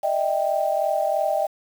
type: tone cluster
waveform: sine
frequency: 604 / 647 / 785 Hz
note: D5 / E5 / G5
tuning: +48 / -32 / +2 cents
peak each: -24 dBFS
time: 0.03-1.47 s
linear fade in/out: 10 ms
effects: 7-bit